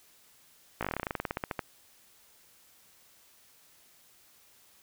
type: slowing click train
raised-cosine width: 0.5 ms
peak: -16 dBFS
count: 20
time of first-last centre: 0.81-1.592 s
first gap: 17 ms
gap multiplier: 1.09
effects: white hiss -61 dBFS RMS until 4.82 s